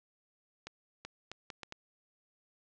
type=accelerating click train; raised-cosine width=0.2 ms; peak=-25 dBFS; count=6; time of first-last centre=0.67-1.724 s; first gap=380 ms; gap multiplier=0.7; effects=low-pass 7000 Hz 12 dB/octave